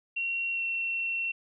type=tone with pitch glide; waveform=sine; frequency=2738 to 2716 Hz; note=F7 to F7; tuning=-35 to -49 cents; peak=-28 dBFS; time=0.16-1.32 s; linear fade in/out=10 ms; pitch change=-14 cents; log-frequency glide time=0.53-0.61 s; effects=none